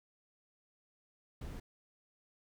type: noise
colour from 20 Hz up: brown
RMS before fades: -44 dBFS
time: 1.41-1.6 s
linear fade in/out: 5 ms
effects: none